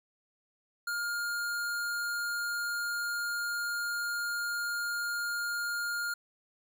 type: tone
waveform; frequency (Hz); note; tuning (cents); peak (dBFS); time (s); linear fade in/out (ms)
square; 1413; F6; +20; -32; 0.87-6.14; 5
effects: none